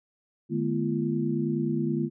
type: tone cluster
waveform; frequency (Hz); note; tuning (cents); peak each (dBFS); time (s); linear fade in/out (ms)
sine; 151.2 / 213.4 / 243 / 341.1; D#3 / G#3 / B3 / F4; -49 / +47 / -28 / -41; -30; 0.49-2.1; 50
effects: none